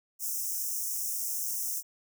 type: high-pass noise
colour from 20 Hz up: white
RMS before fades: -33 dBFS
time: 0.19-1.83 s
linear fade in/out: 50 ms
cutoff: 5400 Hz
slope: 96 dB/octave
effects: none